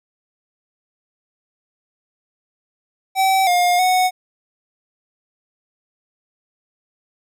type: tone with pitch steps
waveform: square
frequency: 767 / 711 / 738 Hz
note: G5 / F5 / F#5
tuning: -38 / +31 / -5 cents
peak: -14 dBFS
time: 3.15-4.11 s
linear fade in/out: 50 ms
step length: 320 ms
effects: none